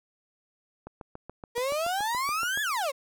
click train, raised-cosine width 1 ms, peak -26 dBFS, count 13, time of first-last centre 0.87-2.575 s, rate 7.04 Hz
35% pulse exponential two-way sweep, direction up then down, 466.2 to 1748 to 513 Hz, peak -25 dBFS, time 1.55-2.92 s, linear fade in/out 20 ms, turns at 2.62 s
effects none

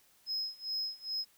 sine tone with tremolo, 5120 Hz, D#8, 49 cents sharp, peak -29 dBFS, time 0.26-1.25 s, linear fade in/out 50 ms, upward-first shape sine, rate 2.4 Hz, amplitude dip 95%, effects tanh soft clip ceiling -31 dBFS + white hiss -66 dBFS RMS until 1.37 s

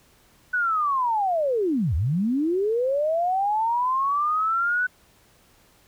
sine linear two-way sweep, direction down then up, 1503 to 69.8 to 1503 Hz, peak -20 dBFS, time 0.53-4.87 s, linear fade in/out 10 ms, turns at 1.95 s, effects pink hiss -58 dBFS RMS until 5.87 s

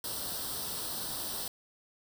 white noise with comb filter, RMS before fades -37 dBFS, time 0.04-1.48 s, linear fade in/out 2 ms, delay 0.22 ms, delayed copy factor +0.75, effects none

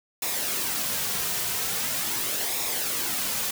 white noise with flanger, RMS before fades -28 dBFS, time 0.22-3.51 s, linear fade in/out 5 ms, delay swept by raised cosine 0.65 to 3.65 ms, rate 0.42 Hz, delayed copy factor -0.5, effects none

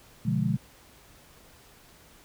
sine chord, B diminished seventh, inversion none, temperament equal with one note detuned, 123.47 / 146.83 / 174.61 / 208.4 Hz, B2 / D3 / F3 / Ab3, 0 / 0 / 0 / +6 cents, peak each -29 dBFS, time 0.25-0.57 s, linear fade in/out 10 ms, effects pink hiss -55 dBFS RMS until 2.24 s

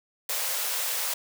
white high-pass noise, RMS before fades -29 dBFS, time 0.29-1.14 s, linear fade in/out 5 ms, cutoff 460 Hz, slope 96 dB/octave, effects none

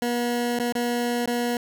20% pulse tone with dropouts, 240.4 Hz, B3, 46 cents flat, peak -18 dBFS, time 0.02-1.57 s, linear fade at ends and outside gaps 2 ms, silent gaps 0.589-0.598 / 0.724-0.752 / 1.259-1.275 s, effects none

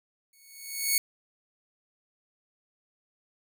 5% pulse tone with exponential growth, 2217 Hz, C#7, in tune, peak -10 dBFS, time 0.33-0.98 s, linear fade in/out 2 ms, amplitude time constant 140 ms, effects none

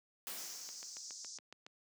white noise with exponential decay, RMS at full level -42 dBFS, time 0.27-1.29 s, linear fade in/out 0 ms, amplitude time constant 220 ms
pink band-pass noise, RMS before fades -49 dBFS, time 0.37-1.38 s, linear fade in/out 5 ms, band 5100 to 6900 Hz, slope 48 dB/octave
click train, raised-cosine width 0.2 ms, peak -33 dBFS, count 8, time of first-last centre 0.69-1.665 s, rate 7.18 Hz
effects high-pass 200 Hz 12 dB/octave

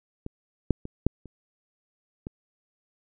clicks, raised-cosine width 3 ms, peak -21 / -7 / -23 / -7 / -30 / -21 dBFS, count 6, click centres 0.264 / 0.707 / 0.854 / 1.066 / 1.257 / 2.269 s, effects none

